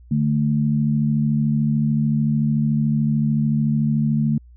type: tone pair together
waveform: sine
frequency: 147.7 / 221.3 Hz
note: D3 / A3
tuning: +10 / +10 cents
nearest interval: perfect fifth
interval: 700 cents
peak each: -19 dBFS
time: 0.11-4.38 s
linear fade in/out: 5 ms
effects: added 60 Hz sine -43 dBFS peak until 4.56 s

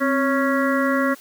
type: harmonic tone with a mistuned harmonic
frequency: 277.2 Hz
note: C#4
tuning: in tune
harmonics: 1 / 2 / 4 / 5 / 6 / 7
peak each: -20 / -23 / -26 / -27 / -28 / -28 dBFS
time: 0-1.15 s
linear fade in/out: 20 ms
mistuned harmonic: 1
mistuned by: -82 cents
effects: white hiss -46 dBFS RMS until 1.2 s + high-pass 150 Hz 12 dB/octave

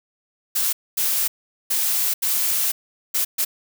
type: noise bursts at uneven times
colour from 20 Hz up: blue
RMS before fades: -21 dBFS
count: 6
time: 0.55-0.73 / 0.97-1.28 / 1.7-2.14 / 2.22-2.72 / 3.14-3.25 / 3.38-3.45 s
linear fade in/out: 10 ms
effects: none

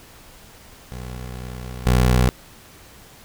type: tone with level steps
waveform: 20% pulse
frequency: 62.1 Hz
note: B1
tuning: 10 cents sharp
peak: -26 / -9 dBFS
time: 0.92-2.29 s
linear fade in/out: 0 ms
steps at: 1.86 s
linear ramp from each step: 2 ms
effects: pink hiss -46 dBFS RMS until 3.24 s

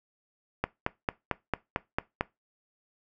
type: click train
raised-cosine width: 0.5 ms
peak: -11 dBFS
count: 8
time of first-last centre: 0.64-2.21 s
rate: 4.46 Hz
effects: noise-tail reverb RT60 0.2 s tail -20 dB re dry

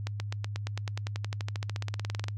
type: accelerating click train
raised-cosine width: 0.2 ms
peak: -18 dBFS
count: 29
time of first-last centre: 0.07-2.284 s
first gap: 130 ms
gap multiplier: 0.96
effects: noise-tail reverb RT60 0.1 s tail -26 dB re dry + added 103 Hz sine -33 dBFS peak until 2.37 s

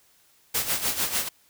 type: noise with tremolo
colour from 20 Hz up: white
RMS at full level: -24 dBFS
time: 0.54-1.29 s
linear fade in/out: 10 ms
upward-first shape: sine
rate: 6.7 Hz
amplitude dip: 70%
effects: white hiss -61 dBFS RMS until 1.49 s

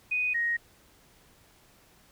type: tone pair in turn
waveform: sine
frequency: 2489 / 1875.4 Hz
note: D#7 / A#6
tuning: 0 / +10 cents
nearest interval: perfect fourth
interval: 490 cents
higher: first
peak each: -25 dBFS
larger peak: neither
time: 0.11-0.34 / 0.34-0.57 s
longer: neither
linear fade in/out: 10 ms
effects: pink hiss -60 dBFS RMS until 2.11 s

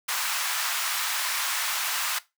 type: high-pass noise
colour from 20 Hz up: pink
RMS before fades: -28 dBFS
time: 0.08-2.19 s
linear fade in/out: 10 ms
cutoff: 990 Hz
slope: 24 dB/octave
effects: noise-tail reverb RT60 0.2 s tail -17 dB re dry

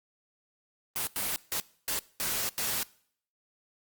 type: noise bursts at uneven times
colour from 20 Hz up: white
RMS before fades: -31 dBFS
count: 6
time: 0.96-1.07 / 1.16-1.36 / 1.52-1.6 / 1.88-1.99 / 2.2-2.49 / 2.58-2.83 s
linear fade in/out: 0 ms
effects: noise-tail reverb RT60 0.6 s tail -22 dB re dry + Opus 32 kbps

